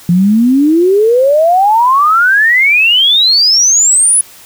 sine exponential sweep, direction up, 169 to 10420 Hz, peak -5 dBFS, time 0.09-4.21 s, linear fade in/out 2 ms, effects white hiss -37 dBFS RMS until 4.45 s

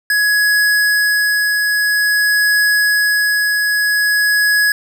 square tone with tremolo, 1677 Hz, G#6, 16 cents sharp, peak -11 dBFS, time 0.1-4.72 s, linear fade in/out 2 ms, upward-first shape triangle, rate 0.5 Hz, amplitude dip 30%, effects none

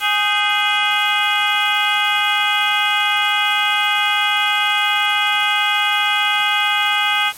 harmonic tone with a mistuned harmonic, 415.3 Hz, G#4, in tune, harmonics 2 / 3 / 4 / 5 / 6 / 7 / 8, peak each -22 / -22 / -22 / -22 / -22 / -22 / -22 dBFS, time 0-7.33 s, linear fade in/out 50 ms, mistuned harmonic 4, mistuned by -120 cents, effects white hiss -37 dBFS RMS until 7.37 s + MP3 64 kbps

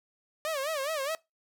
sawtooth tone with vibrato, 587.3 Hz, D5, in tune, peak -26 dBFS, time 0.45-1.15 s, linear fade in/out 0 ms, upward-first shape sine, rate 4.8 Hz, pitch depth 170 cents each way, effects noise-tail reverb RT60 0.2 s tail -21 dB re dry

